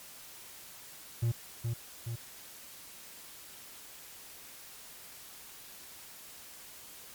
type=tone with echo; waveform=triangle; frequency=116.7 Hz; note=A#2; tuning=2 cents sharp; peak=-24 dBFS; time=1.22-1.32 s; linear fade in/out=10 ms; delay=420 ms; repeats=2; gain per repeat=-4 dB; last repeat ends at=2.16 s; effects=white hiss -50 dBFS RMS until 7.14 s + MP3 96 kbps